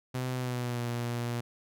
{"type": "tone with pitch glide", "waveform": "sawtooth", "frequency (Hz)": [127.4, 119.56], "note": ["C3", "A#2"], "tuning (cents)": [-46, 44], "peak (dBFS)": -27, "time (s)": [0.14, 1.41], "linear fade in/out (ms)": 10, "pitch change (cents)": -110, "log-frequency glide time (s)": [0.34, 0.82], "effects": []}